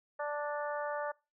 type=harmonic tone; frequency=293.7 Hz; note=D4; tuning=in tune; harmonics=2 / 3 / 4 / 5 / 6; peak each=-36 / -40 / -42 / -44 / -46 dBFS; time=0.19-1.12 s; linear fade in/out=10 ms; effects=noise-tail reverb RT60 0.3 s tail -25 dB re dry